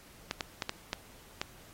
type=clicks; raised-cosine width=0.2 ms; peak=-14 dBFS; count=6; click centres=0.311 / 0.408 / 0.622 / 0.694 / 0.931 / 1.415 s; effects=pink hiss -56 dBFS RMS until 1.73 s + AAC 48 kbps